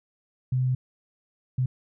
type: tone bursts at uneven times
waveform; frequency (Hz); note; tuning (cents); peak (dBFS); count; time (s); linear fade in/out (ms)
sine; 128.1; C3; -36; -21; 2; 0.52-0.75 / 1.58-1.66; 5
effects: none